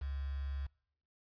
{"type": "tone with quantisation", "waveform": "sine", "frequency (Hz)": 69.3, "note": "C#2", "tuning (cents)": 0, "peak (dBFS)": -36, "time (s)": [0.01, 0.67], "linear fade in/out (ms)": 10, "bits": 9, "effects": ["noise-tail reverb RT60 0.7 s tail -25 dB re dry", "resampled to 11025 Hz"]}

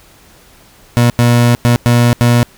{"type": "tone bursts at uneven times", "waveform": "30% pulse", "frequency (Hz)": 120, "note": "B2", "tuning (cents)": -49, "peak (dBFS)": -4, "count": 5, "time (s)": [[0.97, 1.1], [1.19, 1.55], [1.65, 1.76], [1.86, 2.13], [2.21, 2.43]], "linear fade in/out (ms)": 0, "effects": ["pink hiss -44 dBFS RMS until 2.57 s"]}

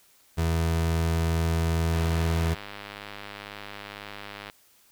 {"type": "tone", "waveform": "30% pulse", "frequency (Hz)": 82.41, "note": "E2", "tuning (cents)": 0, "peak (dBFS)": -20, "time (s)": [0.37, 2.55], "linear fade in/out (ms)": 20}
{"type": "click train", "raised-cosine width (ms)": 0.3, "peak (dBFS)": -22, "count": 262, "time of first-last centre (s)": [1.94, 4.499], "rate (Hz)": 102}
{"effects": ["white hiss -60 dBFS RMS until 4.91 s"]}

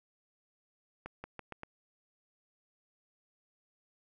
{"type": "accelerating click train", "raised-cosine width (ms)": 0.5, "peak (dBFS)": -27, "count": 5, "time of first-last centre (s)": [1.06, 1.634], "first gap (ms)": 180, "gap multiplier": 0.85, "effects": []}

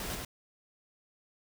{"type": "noise with echo", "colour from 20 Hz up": "pink", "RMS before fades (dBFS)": -38, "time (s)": [0, 0.15], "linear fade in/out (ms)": 2, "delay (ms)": 99, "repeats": 1, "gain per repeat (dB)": -2, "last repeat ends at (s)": 0.249, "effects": []}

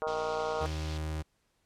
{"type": "harmonic tone", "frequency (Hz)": 156.2, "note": "D#3", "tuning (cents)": 7, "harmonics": [3, 4, 5, 6, 7, 8, 9], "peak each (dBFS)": [-34, -36, -38, -40, -41, -42, -43], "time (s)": [0.02, 0.66], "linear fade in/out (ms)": 0}
{"type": "band-pass noise", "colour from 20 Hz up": "pink", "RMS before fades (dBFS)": -49, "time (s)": [0.07, 0.98], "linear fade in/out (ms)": 10, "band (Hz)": [2500, 5700], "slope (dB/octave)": 24}
{"type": "click train", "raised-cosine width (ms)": 1, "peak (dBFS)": -30, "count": 35, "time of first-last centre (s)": [0.07, 0.639], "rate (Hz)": 59.8}
{"type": "tone", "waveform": "35% pulse", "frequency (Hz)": 77.78, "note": "D#2", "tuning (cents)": 0, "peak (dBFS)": -31, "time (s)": [0.6, 1.23], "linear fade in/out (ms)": 20}
{"effects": ["pink hiss -74 dBFS RMS until 1.65 s", "low-pass 11000 Hz 12 dB/octave"]}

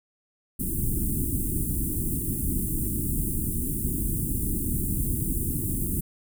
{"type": "band-stop noise", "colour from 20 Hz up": "pink", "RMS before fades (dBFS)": -27, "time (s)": [0.59, 6.01], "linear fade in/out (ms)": 10, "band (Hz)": [340, 8800], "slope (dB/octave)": 48, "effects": []}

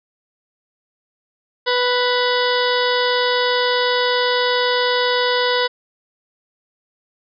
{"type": "harmonic tone with a mistuned harmonic", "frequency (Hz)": 493.9, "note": "B4", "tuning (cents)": 0, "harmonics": [1, 2, 3, 4, 6, 7, 8, 9, 10], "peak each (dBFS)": [-19, -22, -24, -25, -27, -27, -28, -29, -29], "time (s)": [1.66, 5.68], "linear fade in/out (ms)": 20, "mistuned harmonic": 8, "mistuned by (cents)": -56, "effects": []}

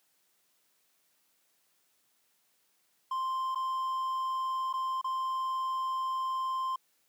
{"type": "tone with dropouts", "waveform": "triangle", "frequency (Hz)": 1046.5, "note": "C6", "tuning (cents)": 0, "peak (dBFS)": -28, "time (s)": [3.11, 6.76], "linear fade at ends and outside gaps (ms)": 5, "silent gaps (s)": [[3.548, 3.556], [4.729, 4.737], [5.014, 5.043]], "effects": ["white hiss -72 dBFS RMS until 7.08 s", "high-pass 150 Hz 12 dB/octave"]}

